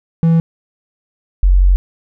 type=tone pair in turn; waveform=triangle / sine; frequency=164.81 / 45.89 Hz; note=E3 / F#1; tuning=0 / -14 cents; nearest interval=octave + minor seventh; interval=2214 cents; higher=first; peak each=-6 dBFS; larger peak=neither; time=0.23-0.4 / 1.43-1.76 s; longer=second; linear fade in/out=0 ms; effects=none